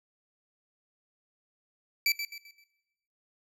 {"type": "tone with echo", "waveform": "25% pulse", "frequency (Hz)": 2319, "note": "D7", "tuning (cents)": -22, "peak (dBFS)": -19, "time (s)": [2.06, 2.12], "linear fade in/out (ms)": 2, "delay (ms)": 130, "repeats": 4, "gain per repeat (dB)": -9, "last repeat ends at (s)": 2.64, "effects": ["noise-tail reverb RT60 1.0 s tail -20 dB re dry"]}